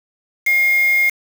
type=tone with quantisation; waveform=sine; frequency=2136 Hz; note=C7; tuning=35 cents sharp; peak=-12 dBFS; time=0.46-1.1 s; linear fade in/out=10 ms; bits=4; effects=none

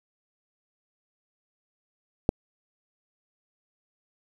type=click; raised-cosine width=2 ms; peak=-6 dBFS; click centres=2.291 s; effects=7-bit

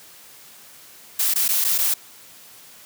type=noise with dropouts; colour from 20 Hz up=blue; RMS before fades=-20 dBFS; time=1.19-1.94 s; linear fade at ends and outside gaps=5 ms; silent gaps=1.339-1.357 / 1.481-1.488 / 1.643-1.647 / 1.781-1.785 s; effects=white hiss -46 dBFS RMS until 2.85 s + high-pass 80 Hz 12 dB/octave

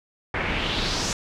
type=noise with low-pass filter sweep; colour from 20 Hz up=pink; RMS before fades=-26 dBFS; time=0.34-1.13 s; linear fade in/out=2 ms; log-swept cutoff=1900 to 6700 Hz; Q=2.8; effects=none

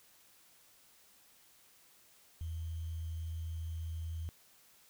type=tone with sample-and-hold; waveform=sine; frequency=81.8 Hz; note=E2; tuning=13 cents flat; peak=-37 dBFS; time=2.41-4.29 s; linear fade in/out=0 ms; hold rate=3150 Hz; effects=white hiss -64 dBFS RMS until 4.89 s

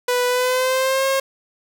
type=tone with pitch glide; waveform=sawtooth; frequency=493.9 to 538.6 Hz; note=B4 to C#5; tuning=0 to -50 cents; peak=-13 dBFS; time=0.08-1.2 s; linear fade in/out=5 ms; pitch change=+150 cents; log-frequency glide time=0.27-1.06 s; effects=none

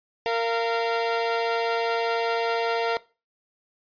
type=tone pair together; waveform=sawtooth; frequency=461.7 / 690 Hz; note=A#4 / F5; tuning=-17 / -21 cents; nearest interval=perfect fifth; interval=696 cents; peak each=-20 / -24 dBFS; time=0.26-2.97 s; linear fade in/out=0 ms; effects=noise-tail reverb RT60 0.3 s tail -19 dB re dry + resampled to 11025 Hz

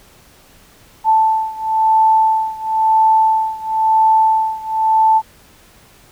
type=beating tone pair; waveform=sine; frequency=880 / 880.98 Hz; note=A5 / A5; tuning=0 / +2 cents; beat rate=0.98 Hz; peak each=-13 / -15 dBFS; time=1.04-5.22 s; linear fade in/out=50 ms; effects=pink hiss -47 dBFS RMS until 6.11 s

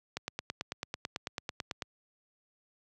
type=click train; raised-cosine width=0.2 ms; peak=-17 dBFS; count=16; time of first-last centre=0.17-1.822 s; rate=9.08 Hz; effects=high-pass 80 Hz 12 dB/octave

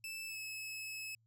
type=tone with pitch glide; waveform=sawtooth; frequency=2637 to 2587 Hz; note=E7 to E7; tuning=0 to -33 cents; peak=-39 dBFS; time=0.04-1.15 s; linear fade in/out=2 ms; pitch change=-33 cents; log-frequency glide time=0.27-0.37 s; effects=added 113 Hz sine -70 dBFS peak until 1.26 s

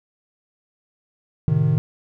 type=chord; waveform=triangle; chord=A diminished; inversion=none; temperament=equal with one note detuned; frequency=110 / 130.81 / 153.95 Hz; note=A2 / C3 / Eb3; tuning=0 / 0 / -18 cents; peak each=-21 / -19 / -16 dBFS; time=1.48-1.78 s; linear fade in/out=0 ms; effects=none

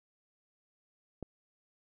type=click; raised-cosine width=2 ms; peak=-26 dBFS; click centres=1.227 s; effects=none

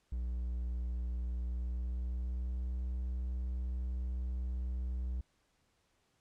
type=tone with pitch glide; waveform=triangle; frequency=60.5 to 62.27 Hz; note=B1 to B1; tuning=-35 to +15 cents; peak=-32 dBFS; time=0.12-5.21 s; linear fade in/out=5 ms; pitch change=+50 cents; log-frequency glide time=1.41-2.81 s; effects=pink hiss -75 dBFS RMS until 6.2 s + low-pass 9000 Hz 12 dB/octave

